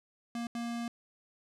square tone bursts at uneven times, 235.1 Hz, A#3, 15 cents sharp, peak -35 dBFS, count 2, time 0.35-0.47 / 0.55-0.88 s, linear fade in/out 2 ms, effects low-pass 9000 Hz 12 dB/octave

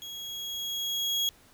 35% pulse tone with level ramp, 3310 Hz, G#7, 6 cents flat, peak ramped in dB -37 to -23 dBFS, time 0.02-1.29 s, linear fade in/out 0 ms, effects pink hiss -58 dBFS RMS until 1.53 s

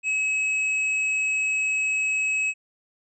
sine tone with tanh clipping, 2566 Hz, E7, 47 cents flat, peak -23 dBFS, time 0.03-2.54 s, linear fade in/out 50 ms, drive 8 dB, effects resampled to 24000 Hz

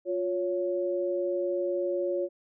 sine tone pair together, 354 / 558 Hz, F4 / C#5, +23 / +11 cents, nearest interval minor sixth, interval 788 cents, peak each -29 / -29 dBFS, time 0.05-2.29 s, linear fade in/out 50 ms, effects none

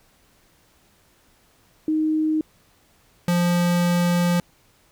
sine / square tone pair in turn, 311.6 / 174.88 Hz, D#4 / F3, +3 / +3 cents, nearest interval minor seventh, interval 1000 cents, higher first, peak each -18 dBFS, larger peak neither, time 1.88-2.41 / 3.28-4.4 s, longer second, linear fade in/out 2 ms, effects pink hiss -59 dBFS RMS until 4.91 s

